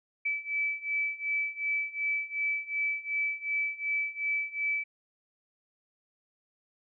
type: beating tone pair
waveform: sine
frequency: 2305 / 2307.7 Hz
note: D7 / D7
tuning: -33 / -31 cents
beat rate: 2.7 Hz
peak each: -33 / -31 dBFS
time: 0.25-4.84 s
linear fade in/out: 10 ms
effects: none